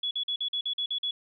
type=tone bursts; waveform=sine; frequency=3388 Hz; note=G#7; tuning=34 cents sharp; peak=-27 dBFS; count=9; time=0.03-1.11 s; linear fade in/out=5 ms; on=80 ms; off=45 ms; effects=none